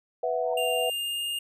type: chord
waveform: sine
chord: B suspended fourth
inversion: none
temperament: equal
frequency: 493.9 / 659.3 / 740 Hz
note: B4 / E5 / F#5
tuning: 0 / 0 / 0 cents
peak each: -28 / -29 / -31 dBFS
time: 0.23-0.9 s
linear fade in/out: 5 ms
type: tone with exponential growth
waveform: sine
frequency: 921 Hz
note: A#5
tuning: 21 cents flat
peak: -35 dBFS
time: 0.36-0.54 s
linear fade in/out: 5 ms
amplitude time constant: 38 ms
type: tone with pitch glide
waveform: square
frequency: 2794 to 2825 Hz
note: F7 to F7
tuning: 0 to +19 cents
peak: -29 dBFS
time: 0.57-1.39 s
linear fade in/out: 5 ms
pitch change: +19 cents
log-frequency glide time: 0.72-1.24 s
effects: none